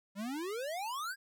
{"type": "exponential sweep", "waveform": "square", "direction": "up", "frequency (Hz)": [189.7, 1661.2], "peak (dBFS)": -37, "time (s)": [0.15, 1.16], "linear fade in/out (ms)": 50, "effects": []}